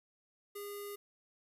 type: tone with low-pass filter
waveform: square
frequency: 407.7 Hz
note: G#4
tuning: 32 cents flat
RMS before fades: -44 dBFS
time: 0.55-0.96 s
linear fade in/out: 10 ms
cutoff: 12000 Hz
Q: 8.2
effects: 11-bit